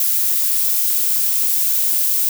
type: noise with high-pass filter sweep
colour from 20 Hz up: violet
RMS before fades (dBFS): -17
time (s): 0-2.29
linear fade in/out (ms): 2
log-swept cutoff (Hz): 360 to 1300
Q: 0.7
effects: none